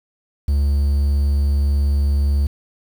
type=tone; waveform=triangle; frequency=70.8 Hz; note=C#2; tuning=37 cents sharp; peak=-12 dBFS; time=0.48-2.47 s; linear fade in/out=5 ms; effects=7-bit